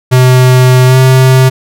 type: tone with pitch glide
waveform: square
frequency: 127.5 to 130.33 Hz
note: C3 to C3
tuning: -44 to -6 cents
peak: -3 dBFS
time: 0.11-1.5 s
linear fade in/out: 20 ms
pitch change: +38 cents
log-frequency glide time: 0.86-0.97 s
effects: none